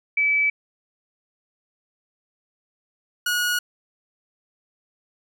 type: tone pair in turn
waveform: sine / sawtooth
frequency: 2300 / 1451.7 Hz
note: D7 / F#6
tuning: -37 / -33 cents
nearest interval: minor sixth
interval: 796 cents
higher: first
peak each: -17 dBFS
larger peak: neither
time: 0.17-0.5 / 3.26-3.59 s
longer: neither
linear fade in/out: 5 ms
effects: none